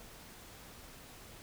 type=silence; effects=pink hiss -53 dBFS RMS until 1.42 s